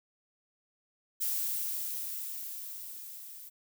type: noise with level ramp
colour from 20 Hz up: violet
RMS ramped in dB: -31 to -48 dBFS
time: 1.2-3.5 s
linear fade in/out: 20 ms
effects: none